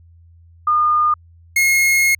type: tone pair in turn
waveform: sine / 45% pulse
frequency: 1217 / 2157 Hz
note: D#6 / C#7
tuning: -39 / -48 cents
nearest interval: minor seventh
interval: 991 cents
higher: second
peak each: -12 dBFS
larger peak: neither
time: 0.67-1.14 / 1.56-2.15 s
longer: second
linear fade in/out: 5 ms
effects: added 84 Hz sine -44 dBFS peak until 2.19 s